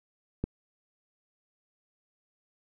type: click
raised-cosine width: 3 ms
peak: -16 dBFS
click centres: 0.44 s
effects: none